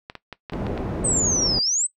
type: clicks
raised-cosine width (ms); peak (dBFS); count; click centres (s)
0.3; -18; 7; 0.099 / 0.153 / 0.327 / 0.498 / 0.535 / 0.667 / 0.777
type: low-pass noise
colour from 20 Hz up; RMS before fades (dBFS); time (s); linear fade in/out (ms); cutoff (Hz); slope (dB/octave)
white; -27; 0.52-1.59; 0; 380; 12
type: exponential two-way sweep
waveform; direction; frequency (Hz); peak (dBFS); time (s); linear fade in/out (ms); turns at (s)
sine; down then up; 8372 to 4699 to 8372; -19; 1.04-1.87; 10; 1.61
effects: noise-tail reverb RT60 0.1 s tail -17 dB re dry